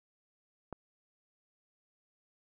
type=click; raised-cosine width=1 ms; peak=-26 dBFS; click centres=0.727 s; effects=none